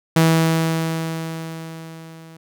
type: tone with level ramp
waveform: sawtooth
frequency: 162.6 Hz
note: E3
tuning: 23 cents flat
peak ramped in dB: -7 to -36 dBFS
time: 0.16-2.37 s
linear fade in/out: 5 ms
effects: none